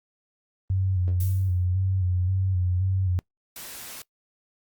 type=tone with vibrato; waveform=sine; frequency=92.5 Hz; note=F#2; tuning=in tune; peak=-21 dBFS; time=0.7-3.19 s; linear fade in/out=0 ms; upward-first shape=square; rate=1.9 Hz; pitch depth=43 cents each way
type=noise with exponential decay; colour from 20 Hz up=violet; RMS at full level=-34 dBFS; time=1.2-1.66 s; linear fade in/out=5 ms; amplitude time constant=100 ms
type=noise; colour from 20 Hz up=white; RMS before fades=-39 dBFS; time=3.56-4.02 s; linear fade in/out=2 ms
effects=noise-tail reverb RT60 0.1 s tail -23 dB re dry + Opus 32 kbps